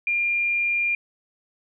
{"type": "tone", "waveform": "sine", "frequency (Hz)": 2400, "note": "D7", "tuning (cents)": 37, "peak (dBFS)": -20, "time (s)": [0.07, 0.95], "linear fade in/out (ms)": 2, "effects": []}